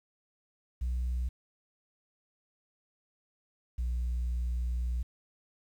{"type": "tone pair in turn", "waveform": "sine", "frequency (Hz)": [61.74, 60.5], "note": ["B1", "B1"], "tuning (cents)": [0, -35], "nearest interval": "unison", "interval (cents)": 35, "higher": "first", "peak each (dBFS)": [-27, -27], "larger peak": "neither", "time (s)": [[0.81, 1.29], [3.78, 5.03]], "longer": "second", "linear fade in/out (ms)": 10, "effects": ["tanh soft clip ceiling -27 dBFS", "10-bit"]}